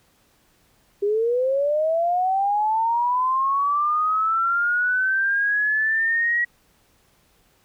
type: linear sweep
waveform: sine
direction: up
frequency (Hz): 398 to 1920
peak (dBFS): -18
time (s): 1.02-6.45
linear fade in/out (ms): 10
effects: pink hiss -61 dBFS RMS until 7.64 s